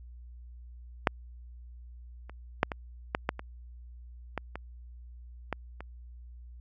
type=clicks; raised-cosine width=0.5 ms; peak=-6 / -30 / -7 / -18 / -11 / -11 / -23 / -16 / -22 / -15 / -26 dBFS; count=11; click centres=1.072 / 2.296 / 2.631 / 2.718 / 3.149 / 3.291 / 3.394 / 4.377 / 4.556 / 5.527 / 5.806 s; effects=added 60 Hz sine -45 dBFS peak until 6.6 s